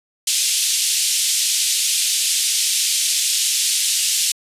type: band-pass noise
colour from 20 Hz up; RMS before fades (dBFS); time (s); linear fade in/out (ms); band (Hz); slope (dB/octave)
white; -19; 0.27-4.32; 5; 2800 to 9800; 24
effects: resampled to 32000 Hz